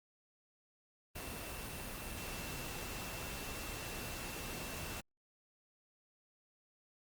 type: tone in noise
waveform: sine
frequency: 2689 Hz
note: E7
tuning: 34 cents sharp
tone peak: -52 dBFS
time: 1.15-5.01 s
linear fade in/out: 10 ms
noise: pink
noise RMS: -44 dBFS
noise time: 1.15-5.01 s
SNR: -11 dB
effects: Opus 32 kbps